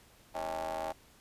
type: ring-modulated tone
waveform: 30% pulse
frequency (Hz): 81.5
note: E2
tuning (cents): -19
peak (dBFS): -29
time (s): 0.34-0.93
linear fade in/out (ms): 20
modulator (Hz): 718
effects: pink hiss -61 dBFS RMS until 1.2 s + resampled to 32000 Hz